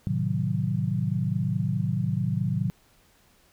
sine chord, A diminished seventh, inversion none, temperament equal, 110 / 130.81 / 155.56 / 185 Hz, A2 / C3 / Eb3 / Gb3, 0 / 0 / 0 / 0 cents, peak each -29 dBFS, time 0.07-2.7 s, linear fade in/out 0 ms, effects pink hiss -61 dBFS RMS until 3.52 s

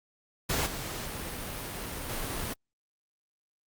pink noise with level steps, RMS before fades -29 / -37 / -34 dBFS, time 0.49-2.54 s, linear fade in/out 10 ms, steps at 0.66 / 2.09 s, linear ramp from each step 5 ms, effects Opus 48 kbps

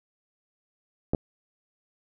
clicks, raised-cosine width 2 ms, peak -12 dBFS, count 2, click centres 1.135 / 1.148 s, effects none

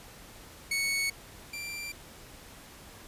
sawtooth tone pair in turn, 2217 / 2360 Hz, C#7 / D7, 0 / +8 cents, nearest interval minor second, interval 108 cents, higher second, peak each -24 / -33 dBFS, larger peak first, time 0.71-1.1 / 1.53-1.92 s, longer neither, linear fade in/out 5 ms, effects pink hiss -50 dBFS RMS until 3.07 s + resampled to 32000 Hz

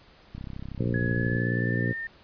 click train, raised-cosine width 5 ms, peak -25 dBFS, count 34, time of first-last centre 0.35-1.359 s, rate 32.7 Hz
harmonic tone, 58.9 Hz, A#1, 19 cents sharp, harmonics 2 / 3 / 4 / 5 / 6 / 7 / 8 / 9, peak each -27 / -31 / -33 / -35 / -37 / -38 / -39 / -40 dBFS, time 0.79-1.93 s, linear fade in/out 10 ms
sine tone with pitch glide, 1684 to 1815.3 Hz, G#6 to A#6, +24 to -46 cents, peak -31 dBFS, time 0.94-2.07 s, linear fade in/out 2 ms, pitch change +130 cents, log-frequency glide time 1.1-1.92 s
effects pink hiss -55 dBFS RMS until 2.23 s + resampled to 11025 Hz

